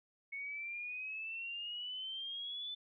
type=exponential sweep; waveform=sine; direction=up; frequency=2204 to 3520 Hz; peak=-40 dBFS; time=0.32-2.75 s; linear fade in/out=10 ms; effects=none